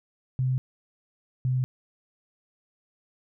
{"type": "tone pair in turn", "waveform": "sine", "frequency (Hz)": [129.2, 128.09], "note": ["C3", "C3"], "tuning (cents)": [-21, -36], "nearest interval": "unison", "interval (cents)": 15, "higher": "first", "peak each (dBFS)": -22, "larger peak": "neither", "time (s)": [[0.39, 0.58], [1.45, 1.64]], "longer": "neither", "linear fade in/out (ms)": 0, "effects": []}